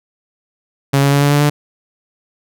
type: tone with pitch steps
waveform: sawtooth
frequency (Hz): 138.59 / 140.2 / 141.83 / 143.48 / 145.14 / 146.83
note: C#3 / C#3 / C#3 / D3 / D3 / D3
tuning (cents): 0 / +20 / +40 / -40 / -20 / 0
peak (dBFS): -6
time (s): 0.93-1.5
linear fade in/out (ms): 10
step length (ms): 95
effects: none